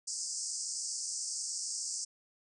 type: band-pass noise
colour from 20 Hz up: white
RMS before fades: -38 dBFS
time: 0.07-2.05 s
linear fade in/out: 10 ms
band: 4800 to 8700 Hz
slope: 96 dB/octave
effects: none